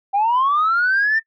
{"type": "linear sweep", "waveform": "sine", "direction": "up", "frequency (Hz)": [775, 1816], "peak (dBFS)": -13, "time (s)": [0.13, 1.2], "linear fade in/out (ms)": 20, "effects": ["noise-tail reverb RT60 0.1 s tail -21 dB re dry", "tanh soft clip ceiling -11 dBFS"]}